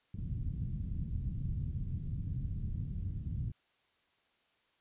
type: low-pass noise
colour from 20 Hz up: white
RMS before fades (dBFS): -37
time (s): 0.14-3.52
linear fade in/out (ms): 5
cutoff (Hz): 150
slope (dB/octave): 24
effects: white hiss -73 dBFS RMS until 4.8 s + resampled to 8000 Hz